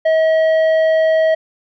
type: tone with tanh clipping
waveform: triangle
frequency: 639 Hz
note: D#5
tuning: 46 cents sharp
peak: -12 dBFS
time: 0.05-1.35 s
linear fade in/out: 10 ms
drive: 12 dB
effects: none